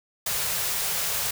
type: band-stop noise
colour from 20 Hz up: white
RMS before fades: -27 dBFS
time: 0.26-1.31 s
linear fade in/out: 5 ms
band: 200 to 390 Hz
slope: 96 dB/octave
effects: none